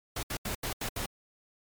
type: noise bursts at uneven times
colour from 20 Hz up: pink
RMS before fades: -34 dBFS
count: 6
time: 0.16-0.23 / 0.3-0.37 / 0.45-0.55 / 0.63-0.73 / 0.81-0.89 / 0.96-1.06 s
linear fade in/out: 5 ms
effects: MP3 96 kbps